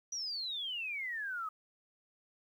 sine exponential sweep, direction down, 5920 to 1244.5 Hz, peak -36 dBFS, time 0.12-1.49 s, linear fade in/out 5 ms, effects 11-bit

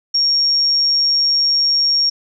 sine tone, 5550 Hz, F8, 12 cents flat, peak -12 dBFS, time 0.14-2.1 s, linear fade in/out 10 ms, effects none

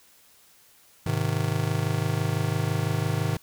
square chord, Ab major, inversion none, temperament just, 103.83 / 129.78 / 155.74 Hz, Ab2 / C3 / Eb3, 0 / -14 / +2 cents, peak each -29 dBFS, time 1.06-3.37 s, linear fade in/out 5 ms, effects white hiss -57 dBFS RMS until 3.42 s

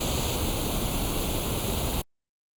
pink noise with comb filter, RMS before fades -27 dBFS, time 0-2.02 s, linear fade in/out 10 ms, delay 0.28 ms, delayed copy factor +0.75, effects Opus 48 kbps

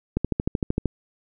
click train, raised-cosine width 3 ms, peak -9 dBFS, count 10, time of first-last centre 0.17-0.857 s, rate 13.1 Hz, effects none

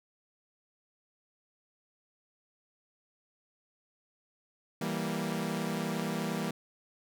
sawtooth chord, E diminished, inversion none, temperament equal, 164.81 / 196 / 233.1 Hz, E3 / G3 / Bb3, 0 / 0 / 0 cents, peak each -32 dBFS, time 4.81-6.51 s, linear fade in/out 5 ms, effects none

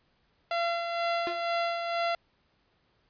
sawtooth tone with tremolo, 682 Hz, F5, 41 cents flat, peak -22 dBFS, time 0.51-2.15 s, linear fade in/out 2 ms, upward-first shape sine, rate 2.1 Hz, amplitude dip 45%
sawtooth tone with exponential decay, 349.2 Hz, F4, in tune, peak -25 dBFS, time 1.27-1.46 s, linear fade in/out 0 ms, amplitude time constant 40 ms
effects pink hiss -70 dBFS RMS until 3.09 s + resampled to 11025 Hz

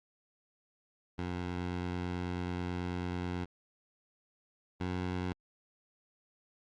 15% pulse tone pair in turn, 89.2 / 90.76 Hz, F2 / F#2, +37 / -33 cents, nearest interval unison, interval 30 cents, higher second, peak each -28 / -27 dBFS, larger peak second, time 1.18-3.45 / 4.8-5.33 s, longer first, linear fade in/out 10 ms, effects low-pass 4000 Hz 12 dB/octave + Opus 48 kbps

